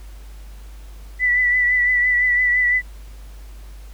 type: tone with vibrato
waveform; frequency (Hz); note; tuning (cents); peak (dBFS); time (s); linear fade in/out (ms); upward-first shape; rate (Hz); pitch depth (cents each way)
sine; 1975.5; B6; 0; -14; 1.19-2.82; 50; triangle; 5.9; 35
effects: added 50 Hz sine -35 dBFS peak until 3.93 s + pink hiss -50 dBFS RMS until 3.93 s